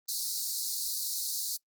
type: high-pass noise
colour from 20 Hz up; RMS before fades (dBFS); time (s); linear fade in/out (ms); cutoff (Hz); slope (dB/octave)
pink; -33; 0.08-1.57; 10; 4000; 96
effects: noise-tail reverb RT60 0.1 s tail -24 dB re dry + Opus 24 kbps